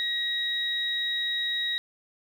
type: tone pair together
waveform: sine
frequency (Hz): 1900 / 3809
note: A#6 / A#7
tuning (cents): +33 / +37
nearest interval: octave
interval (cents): 1204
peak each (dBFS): -31 / -27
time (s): 0-1.78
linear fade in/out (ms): 0
effects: 9-bit